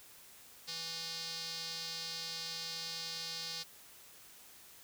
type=tone with band-pass filter; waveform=square; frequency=164.81 Hz; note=E3; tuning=in tune; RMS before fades=-42 dBFS; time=0.67-3.64 s; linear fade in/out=20 ms; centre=4600 Hz; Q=3.9; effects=white hiss -57 dBFS RMS until 4.83 s